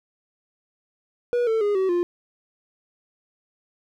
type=tone with pitch steps; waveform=triangle; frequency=483.9 / 446.3 / 411.6 / 379.7 / 350.2 Hz; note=B4 / A4 / G#4 / F#4 / F4; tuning=-35 / +25 / -16 / +45 / +5 cents; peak=-17 dBFS; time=1.33-2.03 s; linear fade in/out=0 ms; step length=140 ms; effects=none